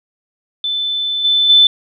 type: tone with level steps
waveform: sine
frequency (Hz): 3520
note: A7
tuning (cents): 0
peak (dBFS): -16 / -10 / -5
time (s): 0.64-1.67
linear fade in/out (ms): 2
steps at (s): 1.24 / 1.49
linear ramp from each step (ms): 10
effects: none